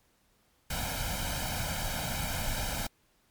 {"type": "noise with comb filter", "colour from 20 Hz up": "pink", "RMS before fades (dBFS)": -33, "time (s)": [0.7, 2.87], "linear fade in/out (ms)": 5, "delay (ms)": 1.3, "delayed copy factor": 0.8, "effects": ["pink hiss -69 dBFS RMS until 3.3 s", "MP3 96 kbps"]}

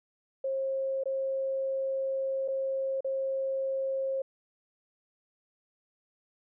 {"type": "tone with dropouts", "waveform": "sine", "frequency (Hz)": 536, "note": "C5", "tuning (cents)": 42, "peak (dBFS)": -28, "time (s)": [0.44, 4.22], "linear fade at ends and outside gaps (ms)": 5, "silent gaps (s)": [[1.037, 1.056], [2.479, 2.483], [3.007, 3.045]], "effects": []}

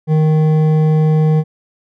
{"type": "tone with hard clipping", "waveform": "sine", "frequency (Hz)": 155.56, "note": "D#3", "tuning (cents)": 0, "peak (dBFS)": -11, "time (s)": [0.07, 1.44], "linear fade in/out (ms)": 50, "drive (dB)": 9, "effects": []}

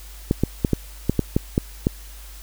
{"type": "clicks", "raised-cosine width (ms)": 3, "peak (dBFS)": -4, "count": 9, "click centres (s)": [0.311, 0.436, 0.648, 0.733, 1.096, 1.193, 1.365, 1.579, 1.869], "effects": ["added 50 Hz sine -38 dBFS peak until 2.42 s", "white hiss -45 dBFS RMS until 2.42 s"]}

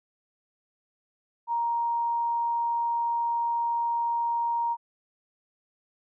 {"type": "tone", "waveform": "sine", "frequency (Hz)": 937, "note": "A#5", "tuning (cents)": 9, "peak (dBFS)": -24, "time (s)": [1.47, 4.77], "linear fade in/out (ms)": 50, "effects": []}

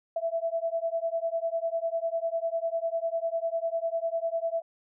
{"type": "beating tone pair", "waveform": "sine", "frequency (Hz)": [659, 669], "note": ["E5", "E5"], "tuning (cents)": [-1, 25], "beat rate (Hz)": 10, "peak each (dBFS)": -30, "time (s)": [0.16, 4.62], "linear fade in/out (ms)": 5, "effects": []}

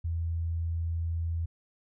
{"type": "tone", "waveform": "sine", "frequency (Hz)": 83.2, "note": "E2", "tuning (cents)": 17, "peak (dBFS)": -28, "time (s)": [0.04, 1.46], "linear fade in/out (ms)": 10, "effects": []}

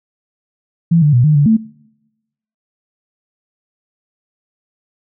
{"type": "tone with pitch steps", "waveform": "sine", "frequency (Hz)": [167.4, 148.2, 122.2, 152.2, 144.4, 221.6], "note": ["E3", "D3", "B2", "D#3", "D3", "A3"], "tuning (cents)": [27, 16, -18, -38, -29, 13], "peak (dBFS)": -7, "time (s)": [0.91, 1.57], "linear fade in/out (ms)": 10, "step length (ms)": 110, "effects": ["noise-tail reverb RT60 1.0 s tail -25 dB re dry"]}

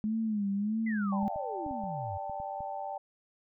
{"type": "tone with vibrato", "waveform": "sine", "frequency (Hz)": 210.6, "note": "G#3", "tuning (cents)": 24, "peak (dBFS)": -28, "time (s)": [0.04, 1.28], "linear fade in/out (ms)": 0, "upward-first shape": "sine", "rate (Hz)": 1.6, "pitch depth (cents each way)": 110}
{"type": "exponential sweep", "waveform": "sine", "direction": "down", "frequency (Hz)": [2093, 87.31], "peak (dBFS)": -37, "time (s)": [0.86, 2.18], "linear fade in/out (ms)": 10}
{"type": "chord", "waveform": "sine", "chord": "D suspended fourth", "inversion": "none", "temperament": "just", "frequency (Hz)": [587.3, 783.1, 881], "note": ["D5", "G5", "A5"], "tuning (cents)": [0, -2, 2], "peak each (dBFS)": [-41, -37, -41], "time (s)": [1.12, 2.98], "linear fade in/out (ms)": 5}
{"type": "clicks", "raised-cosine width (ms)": 5, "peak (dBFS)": -35, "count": 8, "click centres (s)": [1.23, 1.36, 1.664, 1.711, 1.838, 2.297, 2.401, 2.606]}
{"effects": []}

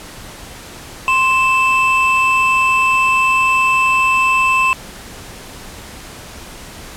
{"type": "tone pair together", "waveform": "triangle", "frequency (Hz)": [1046.5, 2637], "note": ["C6", "E7"], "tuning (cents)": [0, 0], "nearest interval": "octave + major third", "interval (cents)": 1600, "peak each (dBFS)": -12, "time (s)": [1.08, 4.73], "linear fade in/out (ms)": 0, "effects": ["pink hiss -34 dBFS RMS until 6.96 s", "low-pass 12000 Hz 12 dB/octave"]}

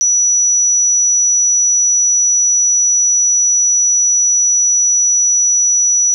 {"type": "tone", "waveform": "sine", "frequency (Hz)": 5890, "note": "F#8", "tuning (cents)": -9, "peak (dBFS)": -9, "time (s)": [0.01, 6.14], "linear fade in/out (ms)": 0, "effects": []}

